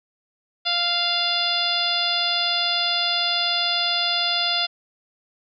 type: harmonic tone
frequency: 697 Hz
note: F5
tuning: 4 cents flat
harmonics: 1 / 2 / 3 / 4 / 5 / 6 / 7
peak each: -29 / -30 / -33 / -28 / -24 / -28 / -26 dBFS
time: 0.65-4.67 s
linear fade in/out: 20 ms
effects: none